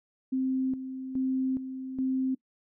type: tone with tremolo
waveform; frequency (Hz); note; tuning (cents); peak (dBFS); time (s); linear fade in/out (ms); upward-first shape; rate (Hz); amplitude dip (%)
sine; 261.6; C4; 0; -25; 0.32-2.35; 10; square; 1.2; 65
effects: noise-tail reverb RT60 0.1 s tail -22 dB re dry